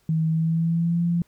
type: tone with pitch glide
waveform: sine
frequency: 160 to 171.48 Hz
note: D#3 to F3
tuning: +49 to -31 cents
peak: -19 dBFS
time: 0.09-1.22 s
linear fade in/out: 2 ms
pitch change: +120 cents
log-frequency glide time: 0.29-1.03 s
effects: pink hiss -64 dBFS RMS until 1.27 s